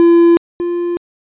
triangle tone pair in turn, 340 / 347.7 Hz, F4 / F4, -46 / -8 cents, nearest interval unison, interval 38 cents, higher second, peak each -3 / -13 dBFS, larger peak first, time 0-0.37 / 0.6-0.97 s, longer neither, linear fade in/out 0 ms, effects resampled to 8000 Hz

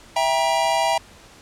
square chord, E diminished, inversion none, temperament just, 659.3 / 791.1 / 949.3 Hz, E5 / G5 / Bb5, 0 / +16 / +31 cents, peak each -23 dBFS, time 0.16-0.98 s, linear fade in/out 5 ms, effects pink hiss -47 dBFS RMS until 1.41 s + low-pass 9000 Hz 12 dB/octave

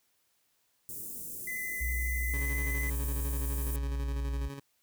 white band-stop noise, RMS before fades -41 dBFS, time 0.89-3.76 s, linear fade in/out 0 ms, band 430 to 7900 Hz, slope 24 dB/octave
triangle tone with vibrato, 2021 Hz, B6, 39 cents sharp, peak -33 dBFS, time 1.47-2.9 s, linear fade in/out 5 ms, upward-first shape square, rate 12 Hz, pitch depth 10 cents each way
sine tone with pitch glide, 62.8 to 60.56 Hz, B1 to B1, +30 to -33 cents, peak -30 dBFS, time 1.8-4.49 s, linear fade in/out 20 ms, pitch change -63 cents, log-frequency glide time 2.42-4.03 s
20% pulse tone with tremolo, 139.1 Hz, C#3, 6 cents sharp, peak -34 dBFS, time 2.33-4.6 s, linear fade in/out 10 ms, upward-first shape square, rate 12 Hz, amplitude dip 40%
effects white hiss -73 dBFS RMS until 4.82 s

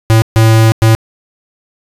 square tone bursts at uneven times, 111.8 Hz, A2, 28 cents sharp, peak -5 dBFS, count 3, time 0.1-0.22 / 0.36-0.72 / 0.82-0.95 s, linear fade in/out 0 ms, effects resampled to 32000 Hz + 7-bit

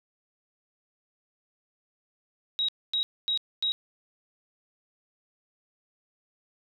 sine tone bursts, 3817 Hz, A#7, 40 cents sharp, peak -24 dBFS, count 4, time 2.59-3.72 s, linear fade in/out 0 ms, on 95 ms, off 250 ms, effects none

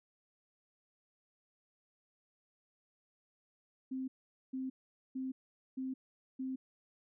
sine tone bursts, 261.6 Hz, C4, in tune, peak -36 dBFS, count 5, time 3.91-6.56 s, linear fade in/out 10 ms, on 170 ms, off 450 ms, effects none

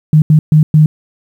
sine tone bursts at uneven times, 153.8 Hz, D#3, 20 cents flat, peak -3 dBFS, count 4, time 0.13-0.22 / 0.3-0.39 / 0.52-0.63 / 0.74-0.86 s, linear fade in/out 2 ms, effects 7-bit

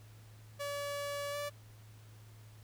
sawtooth tone with pitch glide, 572 to 580.3 Hz, D5 to D5, -46 to -21 cents, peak -33 dBFS, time 0.59-1.5 s, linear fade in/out 20 ms, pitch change +25 cents, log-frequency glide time 1.31-1.36 s, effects added 108 Hz sine -53 dBFS peak until 2.63 s + pink hiss -63 dBFS RMS until 2.63 s

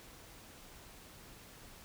silence, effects pink hiss -55 dBFS RMS until 1.84 s

